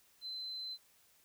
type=tone; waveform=sine; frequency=4063 Hz; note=B7; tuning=48 cents sharp; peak=-40 dBFS; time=0.21-0.78 s; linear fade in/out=50 ms; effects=white hiss -68 dBFS RMS until 1.24 s